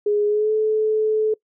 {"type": "tone with pitch glide", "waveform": "sine", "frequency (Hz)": [415.3, 432.9], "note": ["G#4", "A4"], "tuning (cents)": [0, -28], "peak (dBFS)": -16, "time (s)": [0.06, 1.34], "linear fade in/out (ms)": 5, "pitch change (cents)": 72, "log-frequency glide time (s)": [0.27, 0.52], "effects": ["noise-tail reverb RT60 0.1 s tail -23 dB re dry"]}